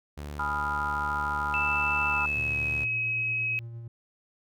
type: tone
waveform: sawtooth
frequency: 73.4 Hz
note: D2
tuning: in tune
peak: -32 dBFS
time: 0.17-2.85 s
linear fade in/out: 10 ms
type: chord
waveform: sine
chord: F half-diminished seventh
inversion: first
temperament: equal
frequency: 830.6 / 987.8 / 1244.5 / 1396.9 Hz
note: Ab5 / Cb6 / Eb6 / F6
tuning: 0 / 0 / 0 / 0 cents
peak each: -35 / -32 / -34 / -31 dBFS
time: 0.39-2.26 s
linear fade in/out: 5 ms
type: tone with pitch glide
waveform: sine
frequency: 2644 to 2551 Hz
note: E7 to D#7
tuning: +5 to +43 cents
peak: -26 dBFS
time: 1.54-3.59 s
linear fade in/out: 0 ms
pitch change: -62 cents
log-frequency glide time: 2.1-2.57 s
type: tone with tremolo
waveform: triangle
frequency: 116.4 Hz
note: A#2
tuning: 2 cents flat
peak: -34 dBFS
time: 2.36-3.88 s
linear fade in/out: 5 ms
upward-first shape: sine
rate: 8.7 Hz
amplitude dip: 30%
effects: none